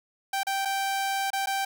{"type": "tone with dropouts", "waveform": "sawtooth", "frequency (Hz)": 782, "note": "G5", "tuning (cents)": -4, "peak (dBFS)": -22, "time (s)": [0.33, 1.65], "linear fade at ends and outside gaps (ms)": 5, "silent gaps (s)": [[0.433, 0.468], [0.651, 0.654], [1.304, 1.331], [1.46, 1.47]], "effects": []}